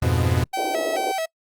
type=chord; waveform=45% pulse; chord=F diminished; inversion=none; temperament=equal; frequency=87.31 / 103.83 / 123.47 Hz; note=F2 / Ab2 / Cb3; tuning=0 / 0 / 0 cents; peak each=-21 / -25 / -22 dBFS; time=0.02-0.44 s; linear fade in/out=5 ms
type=tone with vibrato; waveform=45% pulse; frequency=706 Hz; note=F5; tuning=19 cents sharp; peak=-23 dBFS; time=0.53-1.26 s; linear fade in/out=10 ms; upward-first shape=square; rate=2.3 Hz; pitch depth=150 cents each way
type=band-pass noise; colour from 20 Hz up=pink; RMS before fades=-28 dBFS; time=0.57-1.12 s; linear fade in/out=5 ms; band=310 to 760 Hz; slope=48 dB/octave
effects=noise-tail reverb RT60 0.1 s tail -26 dB re dry + Opus 32 kbps